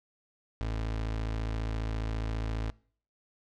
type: tone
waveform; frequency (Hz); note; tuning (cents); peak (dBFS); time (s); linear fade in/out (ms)
30% pulse; 54.7; A1; -9; -28; 0.61-2.7; 0
effects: noise-tail reverb RT60 0.5 s tail -24 dB re dry + low-pass 5000 Hz 12 dB/octave